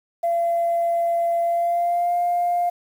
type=tone with pitch glide; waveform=sine; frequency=682 to 702.4 Hz; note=F5 to F5; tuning=-41 to +10 cents; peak=-17 dBFS; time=0.23-2.7 s; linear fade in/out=10 ms; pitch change=+51 cents; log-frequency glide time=1.42-2.16 s; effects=tanh soft clip ceiling -14 dBFS + 8-bit